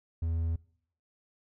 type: tone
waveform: triangle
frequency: 82.41 Hz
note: E2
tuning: in tune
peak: -26 dBFS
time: 0.22-0.56 s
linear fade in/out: 5 ms
effects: noise-tail reverb RT60 0.6 s tail -22 dB re dry